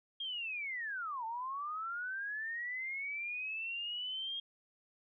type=linear two-way sweep; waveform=sine; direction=down then up; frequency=3256 to 880 to 3256 Hz; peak=-37 dBFS; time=0.2-4.4 s; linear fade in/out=5 ms; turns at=1.25 s; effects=none